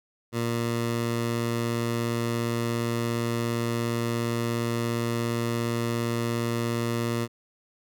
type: tone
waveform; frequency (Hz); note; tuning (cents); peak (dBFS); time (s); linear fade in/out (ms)
15% pulse; 117.2; A#2; +10; -19; 0.32-7.28; 50
effects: none